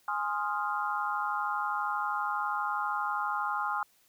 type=chord; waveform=sine; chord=F minor seventh; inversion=first; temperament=equal; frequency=830.6 / 1046.5 / 1244.5 / 1396.9 Hz; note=Ab5 / C6 / Eb6 / F6; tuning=0 / 0 / 0 / 0 cents; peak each=-34 / -35 / -34 / -35 dBFS; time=0.08-3.83 s; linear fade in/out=2 ms; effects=white hiss -66 dBFS RMS until 4.08 s